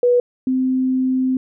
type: tone pair in turn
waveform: sine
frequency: 488.6 / 258.8 Hz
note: B4 / C4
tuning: -19 / -19 cents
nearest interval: major seventh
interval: 1100 cents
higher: first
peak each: -11 / -15 dBFS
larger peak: first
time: 0.03-0.2 / 0.47-1.37 s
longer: second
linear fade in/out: 2 ms
effects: none